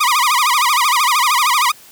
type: tone with vibrato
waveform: sawtooth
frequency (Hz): 1092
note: C#6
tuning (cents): -26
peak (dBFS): -8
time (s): 0-1.72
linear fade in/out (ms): 10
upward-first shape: sine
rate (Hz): 13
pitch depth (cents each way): 230
effects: white hiss -43 dBFS RMS until 1.91 s